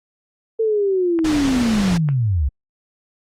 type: linear sweep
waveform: sine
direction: down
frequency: 453 to 61.74 Hz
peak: -15 dBFS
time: 0.59-2.49 s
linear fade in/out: 10 ms
type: click train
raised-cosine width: 0.5 ms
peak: -16 dBFS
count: 4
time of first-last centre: 1.19-2.088 s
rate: 3.34 Hz
type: noise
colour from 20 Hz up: pink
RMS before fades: -25 dBFS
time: 1.24-1.98 s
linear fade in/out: 10 ms
effects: low-pass 7000 Hz 12 dB/octave + Opus 32 kbps